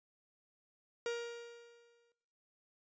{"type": "tone with exponential decay", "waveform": "45% pulse", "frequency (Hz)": 471.1, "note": "A#4", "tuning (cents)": 18, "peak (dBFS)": -34, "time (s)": [1.06, 2.12], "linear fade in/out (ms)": 1, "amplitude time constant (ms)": 230, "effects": ["noise-tail reverb RT60 0.8 s tail -17 dB re dry", "resampled to 16000 Hz"]}